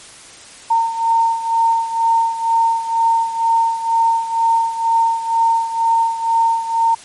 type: beating tone pair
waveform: sine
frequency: 913 / 915.1 Hz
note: A#5 / A#5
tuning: -36 / -32 cents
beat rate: 2.1 Hz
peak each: -14 / -19 dBFS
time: 0.7-6.95 s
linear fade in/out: 10 ms
effects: white hiss -39 dBFS RMS until 7.04 s + MP3 48 kbps